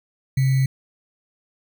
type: tone with sample-and-hold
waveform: sine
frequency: 133 Hz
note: C3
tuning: 29 cents sharp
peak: -15 dBFS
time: 0.37-0.66 s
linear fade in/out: 5 ms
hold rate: 2100 Hz
effects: none